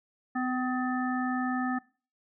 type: harmonic tone with a mistuned harmonic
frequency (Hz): 252.9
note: B3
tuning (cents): +41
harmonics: 1 / 3 / 5 / 7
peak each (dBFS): -29 / -34 / -36 / -37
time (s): 0.35-1.79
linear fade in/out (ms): 10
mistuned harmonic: 3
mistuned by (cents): +17
effects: noise-tail reverb RT60 0.4 s tail -22 dB re dry